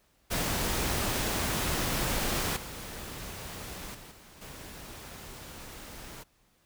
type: noise with level steps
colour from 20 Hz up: pink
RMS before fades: -30 / -41 / -48 / -53 / -45 dBFS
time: 0.3-6.24 s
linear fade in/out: 20 ms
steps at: 2.56 / 3.94 / 4.11 / 4.41 s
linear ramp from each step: 10 ms
effects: pink hiss -68 dBFS RMS until 6.65 s